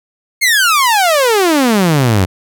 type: exponential sweep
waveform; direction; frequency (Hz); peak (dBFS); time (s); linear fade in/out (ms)
sawtooth; down; 2193 to 87.31; -5; 0.41-2.26; 20
effects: none